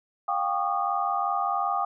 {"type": "tone cluster", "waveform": "sine", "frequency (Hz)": [710, 793, 1116, 1221], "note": ["F5", "G5", "C#6", "D#6"], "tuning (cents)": [28, 20, 11, -33], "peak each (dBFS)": [-30, -28, -33, -28], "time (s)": [0.28, 1.85], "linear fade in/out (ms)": 5, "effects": []}